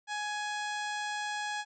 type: harmonic tone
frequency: 836 Hz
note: G#5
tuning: 11 cents sharp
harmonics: 1 / 2 / 3 / 4 / 5 / 6 / 7 / 8 / 9 / 10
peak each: -36 / -37 / -45 / -44 / -48 / -50 / -51 / -53 / -50 / -56 dBFS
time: 0.07-1.65 s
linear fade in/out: 50 ms
effects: none